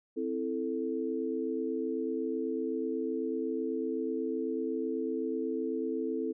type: chord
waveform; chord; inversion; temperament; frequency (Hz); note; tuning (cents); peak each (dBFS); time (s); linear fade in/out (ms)
sine; A minor; first; equal; 261.6 / 329.6 / 440; C4 / E4 / A4; 0 / 0 / 0; -35 / -35 / -34; 0.16-6.33; 20
effects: none